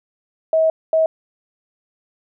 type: tone bursts at uneven times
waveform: sine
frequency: 641 Hz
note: E5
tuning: 49 cents flat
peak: -12 dBFS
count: 2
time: 0.53-0.7 / 0.93-1.06 s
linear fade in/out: 2 ms
effects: none

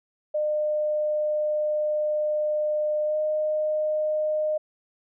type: tone with pitch glide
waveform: sine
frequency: 605 to 613.4 Hz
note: D#5 to D#5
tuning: -49 to -25 cents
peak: -22 dBFS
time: 0.34-4.58 s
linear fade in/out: 10 ms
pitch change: +24 cents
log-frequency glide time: 3.05-3.17 s
effects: none

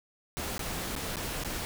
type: noise with dropouts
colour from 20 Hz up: pink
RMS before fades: -35 dBFS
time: 0.37-1.65 s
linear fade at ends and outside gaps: 0 ms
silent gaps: 0.58-0.593 / 0.953-0.963 / 1.158-1.168 / 1.436-1.447 s
effects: none

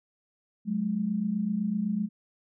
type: tone pair together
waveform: sine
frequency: 185 / 212.9 Hz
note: F#3 / G#3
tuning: 0 / +43 cents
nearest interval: major second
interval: 243 cents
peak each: -31 / -27 dBFS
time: 0.65-2.09 s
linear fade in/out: 50 ms
effects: none

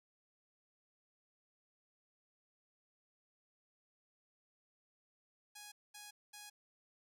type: tone bursts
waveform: 5% pulse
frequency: 830.6 Hz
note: G#5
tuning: in tune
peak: -39 dBFS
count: 3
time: 5.55-6.5 s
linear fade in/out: 10 ms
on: 170 ms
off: 220 ms
effects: none

